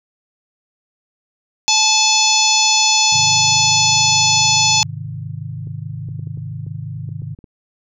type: harmonic tone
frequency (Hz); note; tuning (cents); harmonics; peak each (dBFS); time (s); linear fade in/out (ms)
866; A5; -28; 1 / 3 / 4 / 5 / 6 / 7 / 8; -19 / -19 / -19 / -19 / -19 / -19 / -19; 1.68-4.83; 0
type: chord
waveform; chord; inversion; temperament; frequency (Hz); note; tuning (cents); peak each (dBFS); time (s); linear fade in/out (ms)
sine; Ab major; none; equal; 103.83 / 130.81 / 155.56; Ab2 / C3 / Eb3; 0 / 0 / 0; -29; 3.12-7.35; 10
type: clicks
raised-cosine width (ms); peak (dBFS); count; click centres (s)
3; -27; 10; 5.672 / 6.088 / 6.194 / 6.272 / 6.374 / 6.666 / 7.09 / 7.22 / 7.389 / 7.442
effects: none